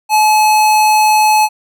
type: tone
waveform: square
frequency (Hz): 857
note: A5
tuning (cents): -46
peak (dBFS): -8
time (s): 0.09-1.49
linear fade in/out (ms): 50
effects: none